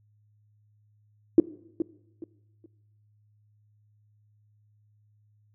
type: tone with echo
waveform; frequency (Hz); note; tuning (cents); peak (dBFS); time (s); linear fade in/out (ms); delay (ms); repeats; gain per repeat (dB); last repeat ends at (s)
sine; 329.6; E4; 0; -10; 1.38-1.4; 2; 420; 3; -12; 2.66
effects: noise-tail reverb RT60 0.9 s tail -19 dB re dry + added 105 Hz sine -61 dBFS peak until 5.54 s